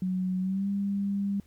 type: tone with pitch glide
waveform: sine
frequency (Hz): 185 to 199.43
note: F#3 to G3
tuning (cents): 0 to +30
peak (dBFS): -26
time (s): 0.02-1.4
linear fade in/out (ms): 2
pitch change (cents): +130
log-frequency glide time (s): 0.4-0.68
effects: added 78 Hz sine -59 dBFS peak until 1.46 s + pink hiss -65 dBFS RMS until 1.46 s